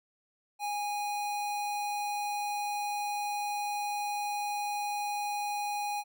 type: tone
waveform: square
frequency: 824 Hz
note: G#5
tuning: 14 cents flat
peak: -32 dBFS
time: 0.59-6.04 s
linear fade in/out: 50 ms
effects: none